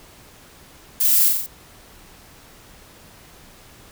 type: noise with echo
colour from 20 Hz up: violet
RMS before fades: -18 dBFS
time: 1-1.29 s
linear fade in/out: 10 ms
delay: 44 ms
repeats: 4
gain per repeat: -3 dB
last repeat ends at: 1.466 s
effects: pink hiss -47 dBFS RMS until 3.91 s